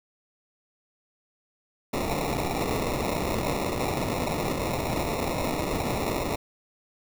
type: noise with sample-and-hold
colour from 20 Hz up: violet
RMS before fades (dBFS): -28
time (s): 1.93-6.36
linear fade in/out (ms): 10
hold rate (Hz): 1575
effects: none